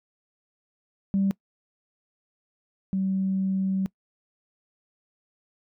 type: tone pair in turn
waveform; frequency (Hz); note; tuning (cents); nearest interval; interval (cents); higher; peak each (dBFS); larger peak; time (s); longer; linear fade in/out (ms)
sine; 195.5 / 191.26; G3 / G3; -4 / -42; unison; 38; first; -19 / -22; first; 1.14-1.31 / 2.93-3.86; second; 0
effects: noise-tail reverb RT60 0.1 s tail -23 dB re dry + tanh soft clip ceiling -16 dBFS